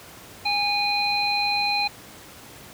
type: harmonic tone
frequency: 820 Hz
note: G#5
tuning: 22 cents flat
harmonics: 1 / 3 / 5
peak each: -25 / -25 / -25 dBFS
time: 0.45-1.88 s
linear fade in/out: 10 ms
effects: pink hiss -44 dBFS RMS until 2.73 s + high-pass 80 Hz 12 dB/octave